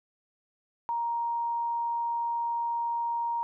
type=tone; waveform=sine; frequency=937 Hz; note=A#5; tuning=9 cents sharp; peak=-27 dBFS; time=0.89-3.43 s; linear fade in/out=0 ms; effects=none